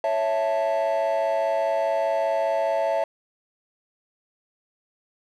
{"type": "chord", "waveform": "triangle", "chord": "A major", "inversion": "first", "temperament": "equal", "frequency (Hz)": [554.4, 659.3, 880], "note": ["C#5", "E5", "A5"], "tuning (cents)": [0, 0, 0], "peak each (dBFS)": [-23, -20, -25], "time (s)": [0.04, 3.04], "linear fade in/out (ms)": 2, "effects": ["tanh soft clip ceiling -15 dBFS"]}